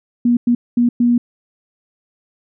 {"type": "tone bursts at uneven times", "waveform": "sine", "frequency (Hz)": 240.1, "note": "B3", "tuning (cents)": -49, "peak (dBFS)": -10, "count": 4, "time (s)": [[0.25, 0.37], [0.47, 0.55], [0.77, 0.89], [1, 1.18]], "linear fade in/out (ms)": 5, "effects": []}